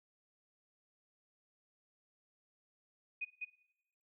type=tone with echo; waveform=sine; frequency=2489 Hz; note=D#7; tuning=in tune; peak=-36 dBFS; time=3.21-3.25 s; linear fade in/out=10 ms; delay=200 ms; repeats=1; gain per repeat=-2 dB; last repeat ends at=3.45 s; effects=noise-tail reverb RT60 0.8 s tail -18 dB re dry